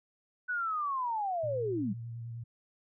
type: linear sweep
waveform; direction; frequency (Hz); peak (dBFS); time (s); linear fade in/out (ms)
sine; down; 1500 to 173; -30; 0.48-1.94; 20
type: tone with vibrato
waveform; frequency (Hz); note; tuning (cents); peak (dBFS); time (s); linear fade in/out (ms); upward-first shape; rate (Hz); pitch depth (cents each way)
sine; 116.54; A#2; 0; -38; 1.43-2.44; 10; sine; 9.7; 23
effects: none